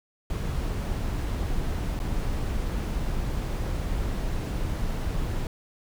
brown noise with dropouts, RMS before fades -28 dBFS, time 0.3-5.47 s, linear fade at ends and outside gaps 2 ms, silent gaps 1.992-2 s, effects none

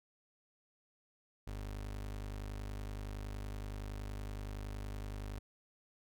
30% pulse tone, 50.7 Hz, G#1, 41 cents flat, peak -38 dBFS, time 1.47-5.39 s, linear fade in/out 5 ms, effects none

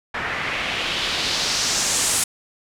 white noise with low-pass filter sweep, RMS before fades -23 dBFS, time 0.14-2.24 s, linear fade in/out 5 ms, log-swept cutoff 1700 to 9400 Hz, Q 1.9, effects none

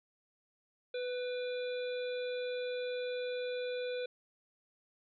harmonic tone with a mistuned harmonic, 497.3 Hz, B4, 12 cents sharp, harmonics 1 / 3 / 5 / 7 / 8, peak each -35 / -48 / -49 / -50 / -51 dBFS, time 0.94-4.06 s, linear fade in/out 5 ms, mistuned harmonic 5, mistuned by -45 cents, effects none

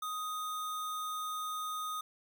sine tone with sample-and-hold, 1250 Hz, D#6, 8 cents sharp, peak -35 dBFS, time 0.02-2.01 s, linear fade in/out 5 ms, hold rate 4900 Hz, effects none

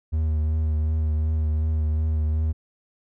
triangle tone with vibrato, 77.78 Hz, D#2, in tune, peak -18 dBFS, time 0.12-2.53 s, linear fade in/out 20 ms, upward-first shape triangle, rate 2.7 Hz, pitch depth 31 cents each way, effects none

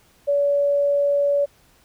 sine tone, 570 Hz, C#5, 48 cents sharp, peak -16 dBFS, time 0.27-1.46 s, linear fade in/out 20 ms, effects pink hiss -57 dBFS RMS until 1.84 s

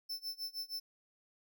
45% pulse tone with tremolo, 5300 Hz, E8, 9 cents sharp, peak -37 dBFS, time 0.09-0.8 s, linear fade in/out 10 ms, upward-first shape sine, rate 6.4 Hz, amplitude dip 95%, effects none

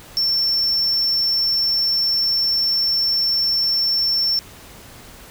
triangle tone, 5410 Hz, E8, 44 cents sharp, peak -15 dBFS, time 0.17-4.39 s, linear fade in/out 0 ms, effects pink hiss -42 dBFS RMS until 5.3 s

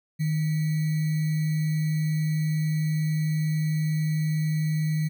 sine tone with sample-and-hold, 155.56 Hz, D#3, in tune, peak -22 dBFS, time 0.19-5.09 s, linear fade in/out 20 ms, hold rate 2100 Hz, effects none

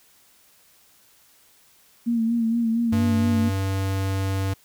sine tone with vibrato, 230.2 Hz, A#3, 22 cents flat, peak -19 dBFS, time 2.06-3.5 s, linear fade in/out 20 ms, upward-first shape sine, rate 4.3 Hz, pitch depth 44 cents each way
square tone, 96.5 Hz, G2, 27 cents flat, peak -23 dBFS, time 2.92-4.54 s, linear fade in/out 10 ms
effects white hiss -57 dBFS RMS until 4.64 s

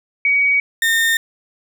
sine / 35% pulse tone pair in turn, 2258 / 1824.6 Hz, C#7 / A#6, +31 / -38 cents, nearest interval major third, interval 369 cents, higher first, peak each -12 dBFS, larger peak neither, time 0.25-0.6 / 0.82-1.17 s, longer neither, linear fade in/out 2 ms, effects none

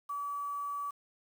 sine tone with quantisation, 1146 Hz, D6, 43 cents flat, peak -34 dBFS, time 0.09-0.91 s, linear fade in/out 10 ms, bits 9, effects none

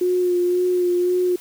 sine tone with vibrato, 358.2 Hz, F4, 44 cents sharp, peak -16 dBFS, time 0.01-1.36 s, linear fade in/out 5 ms, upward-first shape sine, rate 1.9 Hz, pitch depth 22 cents each way, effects white hiss -44 dBFS RMS until 1.4 s

